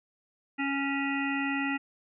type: harmonic tone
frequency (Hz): 277.2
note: C#4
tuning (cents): 0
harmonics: 1 / 3 / 5 / 7 / 9 / 10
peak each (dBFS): -30 / -37 / -38 / -34 / -37 / -40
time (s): 0.58-1.78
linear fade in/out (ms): 20
effects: none